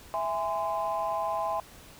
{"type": "chord", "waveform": "sine", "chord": "E augmented", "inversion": "none", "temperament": "just", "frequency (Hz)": [659.3, 824.1, 1030.1], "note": ["E5", "G#5", "B#5"], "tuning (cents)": [0, -14, -27], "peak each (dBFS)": -31, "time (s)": [0.14, 1.6], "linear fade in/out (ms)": 0, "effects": ["tanh soft clip ceiling -20 dBFS", "pink hiss -51 dBFS RMS until 1.99 s"]}